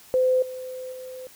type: tone with level steps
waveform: sine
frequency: 512 Hz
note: C5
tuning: 38 cents flat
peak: -17 / -32 / -35 dBFS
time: 0.14-1.27 s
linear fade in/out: 0 ms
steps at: 0.42 / 0.92 s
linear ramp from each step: 5 ms
effects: white hiss -50 dBFS RMS until 1.35 s